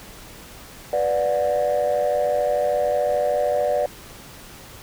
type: chord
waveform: sine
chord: B minor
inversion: none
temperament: equal with one note detuned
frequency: 493.9 / 587.3 / 725.6 Hz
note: B4 / D5 / F#5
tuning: 0 / 0 / -34 cents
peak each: -23 / -19 / -24 dBFS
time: 0.93-3.86 s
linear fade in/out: 2 ms
effects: tanh soft clip ceiling -13 dBFS + pink hiss -42 dBFS RMS until 4.82 s